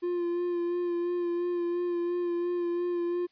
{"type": "tone with vibrato", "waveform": "triangle", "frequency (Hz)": 349, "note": "F4", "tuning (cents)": -1, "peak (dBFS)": -25, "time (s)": [0.02, 3.27], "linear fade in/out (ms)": 20, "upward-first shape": "sine", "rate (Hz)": 2.9, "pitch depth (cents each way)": 22, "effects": ["white hiss -68 dBFS RMS until 3.31 s", "resampled to 11025 Hz"]}